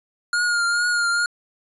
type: tone with vibrato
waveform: square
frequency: 1420 Hz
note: F6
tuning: 28 cents sharp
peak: -19 dBFS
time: 0.33-1.26 s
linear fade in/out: 2 ms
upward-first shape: triangle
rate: 2.3 Hz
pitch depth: 38 cents each way
effects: resampled to 24000 Hz

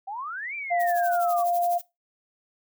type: exponential two-way sweep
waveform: sine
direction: up then down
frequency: 750 to 2390 to 1128 Hz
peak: -31 dBFS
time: 0.07-1.44 s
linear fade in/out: 10 ms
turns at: 0.55 s
type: tone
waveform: sine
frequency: 698.5 Hz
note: F5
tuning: in tune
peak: -21 dBFS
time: 0.7-1.79 s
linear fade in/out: 20 ms
type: noise with tremolo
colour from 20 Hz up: violet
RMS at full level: -36 dBFS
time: 0.79-1.82 s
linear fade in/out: 20 ms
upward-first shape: sine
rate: 12 Hz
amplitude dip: 85%
effects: noise-tail reverb RT60 0.2 s tail -18 dB re dry

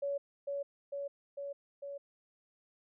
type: tone with echo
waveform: sine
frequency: 563 Hz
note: C#5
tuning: 27 cents sharp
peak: -32 dBFS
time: 0.02-0.18 s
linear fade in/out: 10 ms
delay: 450 ms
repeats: 4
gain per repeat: -2 dB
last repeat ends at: 1.98 s
effects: none

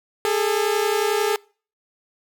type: tone pair together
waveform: sawtooth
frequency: 408.9 / 440 Hz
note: G#4 / A4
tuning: -27 / 0 cents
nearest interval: minor second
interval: 127 cents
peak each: -18 dBFS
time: 0.25-1.36 s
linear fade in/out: 0 ms
effects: noise-tail reverb RT60 0.4 s tail -25 dB re dry

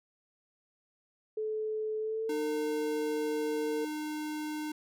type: tone with pitch glide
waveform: sine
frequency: 433 to 453.5 Hz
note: A4 to A#4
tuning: -28 to -48 cents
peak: -31 dBFS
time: 1.37-3.85 s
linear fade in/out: 5 ms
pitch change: +80 cents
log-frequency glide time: 1.99-2.42 s
type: tone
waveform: square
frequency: 304.5 Hz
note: D#4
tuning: 37 cents flat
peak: -35 dBFS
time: 2.29-4.72 s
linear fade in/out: 5 ms
effects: none

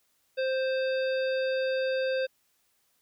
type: harmonic tone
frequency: 524 Hz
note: C5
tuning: 2 cents sharp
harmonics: 1 / 3 / 5 / 7 / 9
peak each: -26 / -36 / -40 / -43 / -45 dBFS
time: 0.37-2.27 s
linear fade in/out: 20 ms
effects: white hiss -71 dBFS RMS until 3.01 s

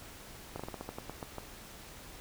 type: slowing click train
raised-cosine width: 1 ms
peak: -25 dBFS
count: 11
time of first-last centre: 0.56-1.383 s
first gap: 35 ms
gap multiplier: 1.18
effects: pink hiss -50 dBFS RMS until 2.2 s

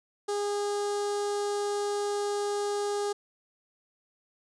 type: tone with notch filter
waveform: sawtooth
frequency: 409.2 Hz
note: G#4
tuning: 26 cents flat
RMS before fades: -30 dBFS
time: 0.28-3.13 s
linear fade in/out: 10 ms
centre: 2300 Hz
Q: 0.8
effects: resampled to 22050 Hz

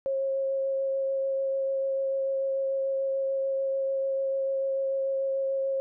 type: tone with vibrato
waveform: sine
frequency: 540 Hz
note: C#5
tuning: 45 cents flat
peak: -25 dBFS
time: 0.06-5.8 s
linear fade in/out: 0 ms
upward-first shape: sine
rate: 6.8 Hz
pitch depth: 9 cents each way
effects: none

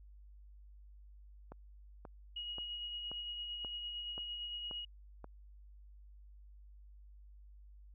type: click train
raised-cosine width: 1 ms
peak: -34 dBFS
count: 8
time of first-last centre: 1.52-5.243 s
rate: 1.88 Hz
type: tone with tremolo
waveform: sine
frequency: 2894 Hz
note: F#7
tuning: 39 cents flat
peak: -39 dBFS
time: 2.36-4.85 s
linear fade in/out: 5 ms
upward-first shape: sine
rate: 8.8 Hz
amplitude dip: 30%
effects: added 50 Hz sine -54 dBFS peak until 7.94 s

